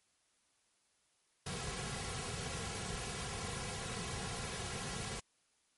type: noise with comb filter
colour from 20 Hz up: pink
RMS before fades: -41 dBFS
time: 1.46-5.2 s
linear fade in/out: 5 ms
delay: 3.3 ms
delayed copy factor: -0.75
effects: white hiss -75 dBFS RMS until 5.77 s + MP3 48 kbps